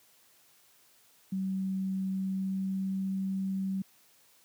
sine tone with pitch glide, 190.7 to 192.03 Hz, G3 to G3, -47 to -35 cents, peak -29 dBFS, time 1.32-3.82 s, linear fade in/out 5 ms, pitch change +12 cents, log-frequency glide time 2.14-3.13 s, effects white hiss -63 dBFS RMS until 4.44 s + high-pass 100 Hz 12 dB/octave

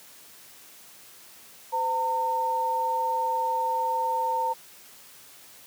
sine tone pair together, 511 / 910.5 Hz, C5 / A#5, -41 / -41 cents, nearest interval minor seventh, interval 1000 cents, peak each -32 / -24 dBFS, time 1.72-4.54 s, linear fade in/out 20 ms, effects white hiss -50 dBFS RMS until 5.66 s + high-pass 100 Hz 12 dB/octave

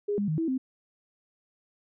sine tone with pitch steps, 410.6 / 203.5 / 156 / 326.8 / 260.5 Hz, G#4 / G#3 / D#3 / E4 / C4, -20 / -35 / +5 / -15 / -7 cents, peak -25 dBFS, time 0.08-0.58 s, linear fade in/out 10 ms, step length 100 ms, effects none

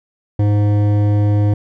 triangle tone with hard clipping, 103.5 Hz, G#2, 5 cents flat, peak -13 dBFS, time 0.39-1.54 s, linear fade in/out 5 ms, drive 16 dB, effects none

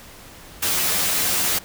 white noise with comb filter, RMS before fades -21 dBFS, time 0.62-1.59 s, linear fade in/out 10 ms, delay 11 ms, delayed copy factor +1, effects pink hiss -43 dBFS RMS until 1.64 s

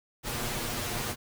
pink noise with comb filter, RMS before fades -33 dBFS, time 0.23-1.16 s, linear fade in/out 50 ms, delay 8.4 ms, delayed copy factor +0.8, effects none

